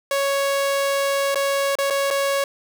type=tone with dropouts; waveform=sawtooth; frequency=555 Hz; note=C#5; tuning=2 cents sharp; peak=-15 dBFS; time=0.11-2.44 s; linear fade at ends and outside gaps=2 ms; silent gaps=1.346-1.356 / 1.754-1.786 / 1.901-1.906 / 2.104-2.109 s; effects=none